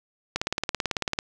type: click train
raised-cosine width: 0.2 ms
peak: -8 dBFS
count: 16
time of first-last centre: 0.36-1.189 s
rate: 18.1 Hz
effects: none